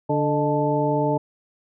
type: harmonic tone with a mistuned harmonic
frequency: 146 Hz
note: D3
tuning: 10 cents flat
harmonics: 1 / 2 / 3 / 4 / 6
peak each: -25 / -25 / -25 / -25 / -25 dBFS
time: 0.09-1.18 s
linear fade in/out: 10 ms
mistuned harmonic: 4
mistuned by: +73 cents
effects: none